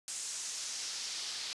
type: noise with band-pass filter sweep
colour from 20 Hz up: pink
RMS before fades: -40 dBFS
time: 0.08-1.53 s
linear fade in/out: 0 ms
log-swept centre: 7500 to 4400 Hz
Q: 2
effects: resampled to 24000 Hz